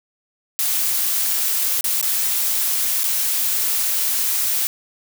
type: noise with dropouts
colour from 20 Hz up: blue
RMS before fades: -20 dBFS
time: 0.59-4.67 s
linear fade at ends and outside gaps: 0 ms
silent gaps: 1.809-1.842 / 2.013-2.027 / 3.034-3.04 s
effects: none